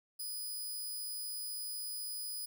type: tone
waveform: 5% pulse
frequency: 4978 Hz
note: D#8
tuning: in tune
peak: -32 dBFS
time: 0.19-2.46 s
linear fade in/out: 10 ms
effects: none